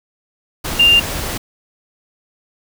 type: tone in noise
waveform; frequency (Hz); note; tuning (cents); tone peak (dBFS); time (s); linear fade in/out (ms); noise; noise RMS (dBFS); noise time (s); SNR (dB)
sine; 2794; F7; 0; -7; 0.79-1; 10; pink; -23; 0.64-1.38; +13
effects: none